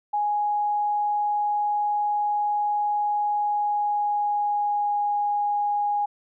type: tone with pitch glide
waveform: sine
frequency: 830.6 to 824.4 Hz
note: G#5 to G#5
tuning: 0 to -13 cents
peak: -21 dBFS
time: 0.13-6.06 s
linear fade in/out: 10 ms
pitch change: -13 cents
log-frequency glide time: 3.31-5.11 s
effects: none